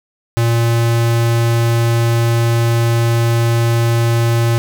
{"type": "tone", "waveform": "square", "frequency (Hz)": 116.54, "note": "A#2", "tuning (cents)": 0, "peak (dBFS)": -12, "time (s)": [0.37, 4.58], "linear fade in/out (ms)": 0, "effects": []}